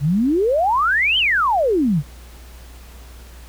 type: exponential two-way sweep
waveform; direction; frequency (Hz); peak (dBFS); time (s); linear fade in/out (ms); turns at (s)
sine; up then down; 130.81 to 3171 to 130.81; -14; 0-2.03; 50; 1.18
effects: added 60 Hz sine -38 dBFS peak until 3.48 s + pink hiss -46 dBFS RMS until 3.48 s